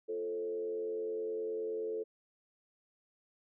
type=tone with frequency modulation; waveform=sine; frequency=440 Hz; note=A4; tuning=in tune; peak=-34 dBFS; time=0.08-2.04 s; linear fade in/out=20 ms; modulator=89.6 Hz; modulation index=0.63; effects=none